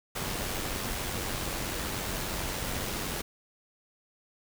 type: noise with amplitude modulation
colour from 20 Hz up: pink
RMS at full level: -32 dBFS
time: 0.15-3.22 s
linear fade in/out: 10 ms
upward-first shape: sine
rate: 93.7 Hz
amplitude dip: 35%
effects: none